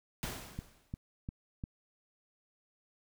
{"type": "noise with exponential decay", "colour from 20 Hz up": "pink", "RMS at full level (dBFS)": -37, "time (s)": [0.23, 0.97], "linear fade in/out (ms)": 0, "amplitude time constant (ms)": 160}
{"type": "click train", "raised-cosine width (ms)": 5, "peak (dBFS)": -26, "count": 5, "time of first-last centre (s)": [0.24, 1.639], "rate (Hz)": 2.86}
{"effects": []}